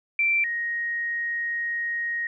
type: tone pair in turn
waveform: sine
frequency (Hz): 2347 / 1874.8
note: D7 / A#6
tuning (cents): -2 / +9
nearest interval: major third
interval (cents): 389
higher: first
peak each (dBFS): -19 / -25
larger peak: first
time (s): 0.19-0.44 / 0.44-2.27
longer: second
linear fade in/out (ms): 2
effects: none